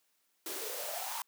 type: noise with high-pass filter sweep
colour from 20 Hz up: white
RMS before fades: -39 dBFS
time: 0.46-1.22 s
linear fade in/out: 2 ms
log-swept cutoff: 330 to 970 Hz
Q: 9.6
effects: white hiss -75 dBFS RMS until 1.27 s + high-pass 200 Hz 12 dB/octave